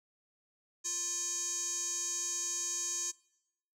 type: tone with band-pass filter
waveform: square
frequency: 349.2 Hz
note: F4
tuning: in tune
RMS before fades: -36 dBFS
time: 0.84-3.12 s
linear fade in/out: 20 ms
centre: 6700 Hz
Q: 9.2
effects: noise-tail reverb RT60 0.8 s tail -22 dB re dry